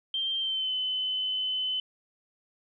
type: tone with pitch glide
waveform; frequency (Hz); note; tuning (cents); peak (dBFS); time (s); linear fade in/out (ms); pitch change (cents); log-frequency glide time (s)
sine; 3156 to 3033; G7 to F#7; +11 to +42; -27; 0.14-1.8; 2; -69; 0.37-0.73
effects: none